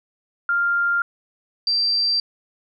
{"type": "tone pair in turn", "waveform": "sine", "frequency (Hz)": [1396.9, 4699], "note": ["F6", "D8"], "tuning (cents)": [0, 0], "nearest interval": "octave + major sixth", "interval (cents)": 2100, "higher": "second", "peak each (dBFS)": -17, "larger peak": "neither", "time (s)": [[0.49, 1.02], [1.67, 2.2]], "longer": "neither", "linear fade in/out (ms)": 2, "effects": []}